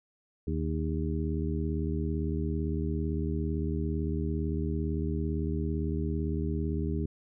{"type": "harmonic tone with a mistuned harmonic", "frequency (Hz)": 77.78, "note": "D#2", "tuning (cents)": 0, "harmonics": [1, 2, 3, 4, 5], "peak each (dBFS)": [-31, -34, -36, -37, -38], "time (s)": [0.47, 7.06], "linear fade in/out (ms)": 5, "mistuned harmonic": 5, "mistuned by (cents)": 69, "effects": []}